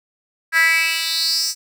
10% pulse tone with high-pass filter sweep, 327.2 Hz, E4, 13 cents flat, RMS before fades -18 dBFS, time 0.52-1.55 s, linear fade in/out 50 ms, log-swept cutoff 1700 to 6300 Hz, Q 5.4, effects none

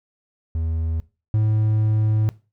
triangle tone pair in turn, 81 / 108.12 Hz, E2 / A2, -30 / -30 cents, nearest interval perfect fourth, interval 500 cents, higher second, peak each -19 / -14 dBFS, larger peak second, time 0.55-1 / 1.34-2.29 s, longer second, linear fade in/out 0 ms, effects noise-tail reverb RT60 0.3 s tail -19 dB re dry

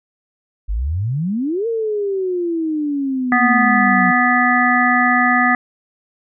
sine exponential two-way sweep, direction up then down, 46.25 to 466.2 to 181 Hz, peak -17 dBFS, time 0.68-4.12 s, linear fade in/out 20 ms, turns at 1.67 s
harmonic tone, 246.9 Hz, B3, in tune, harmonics 1 / 3 / 5 / 7 / 8, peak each -18 / -18 / -18 / -18 / -18 dBFS, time 3.32-5.55 s, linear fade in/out 2 ms
effects none

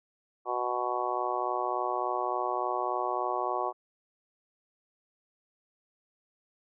harmonic tone, 123.47 Hz, B2, in tune, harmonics 3 / 4 / 5 / 6 / 7 / 8 / 9, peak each -36 / -39 / -36 / -34 / -36 / -37 / -34 dBFS, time 0.45-3.73 s, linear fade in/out 50 ms, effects none

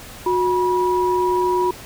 sine tone pair together, 363.6 / 970.7 Hz, F#4 / B5, -30 / -30 cents, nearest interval octave + perfect fourth, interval 1700 cents, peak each -18 / -19 dBFS, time 0.26-1.71 s, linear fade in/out 5 ms, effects pink hiss -38 dBFS RMS until 1.85 s

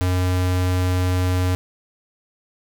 square tone, 91.1 Hz, F#2, 26 cents flat, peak -18 dBFS, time 0.01-1.55 s, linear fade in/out 0 ms, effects none

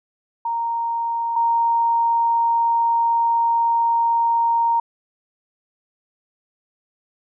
sine tone pair in turn, 929 / 929 Hz, A#5 / A#5, -6 / -6 cents, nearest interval unison, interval 0 cents, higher neither, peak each -20 / -15 dBFS, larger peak second, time 0.45-1.36 / 1.36-4.8 s, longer second, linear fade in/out 5 ms, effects none

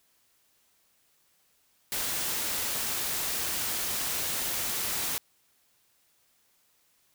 white noise, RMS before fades -31 dBFS, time 1.92-5.18 s, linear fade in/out 0 ms, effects white hiss -68 dBFS RMS until 7.14 s

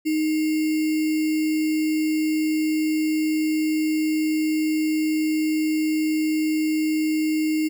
sine tone with sample-and-hold, 311.1 Hz, D#4, in tune, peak -19 dBFS, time 0.05-7.69 s, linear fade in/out 20 ms, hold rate 2450 Hz, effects none

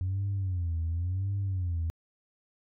sine tone with vibrato, 90.2 Hz, F#2, 44 cents flat, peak -26 dBFS, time 0.01-1.9 s, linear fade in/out 0 ms, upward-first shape sine, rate 0.93 Hz, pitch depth 170 cents each way, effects tanh soft clip ceiling -25 dBFS

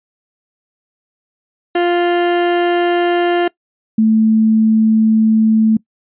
30% pulse / sine tone pair in turn, 349.2 / 220 Hz, F4 / A3, 0 / 0 cents, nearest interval minor sixth, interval 800 cents, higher first, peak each -9 / -8 dBFS, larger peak second, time 1.75-3.48 / 3.98-5.77 s, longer second, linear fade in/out 5 ms, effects noise-tail reverb RT60 0.1 s tail -22 dB re dry + resampled to 8000 Hz

